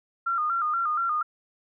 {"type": "tone with vibrato", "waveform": "sine", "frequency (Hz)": 1294, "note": "E6", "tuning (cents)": -32, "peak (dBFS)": -23, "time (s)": [0.26, 1.23], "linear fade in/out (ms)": 10, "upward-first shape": "square", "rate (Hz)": 4.2, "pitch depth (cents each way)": 95, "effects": []}